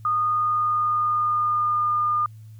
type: tone with pitch glide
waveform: sine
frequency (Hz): 1229 to 1212.1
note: D#6 to D#6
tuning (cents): -22 to -46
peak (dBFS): -19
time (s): 0.05-2.26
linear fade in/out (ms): 2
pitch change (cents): -24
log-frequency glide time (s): 0.29-1.89
effects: added 109 Hz sine -40 dBFS peak until 2.59 s + white hiss -64 dBFS RMS until 2.59 s